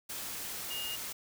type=tone in noise; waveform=sine; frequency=2843 Hz; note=F7; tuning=30 cents sharp; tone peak=-37 dBFS; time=0.7-0.96 s; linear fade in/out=10 ms; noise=white; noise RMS=-40 dBFS; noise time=0.09-1.13 s; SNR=0 dB; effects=none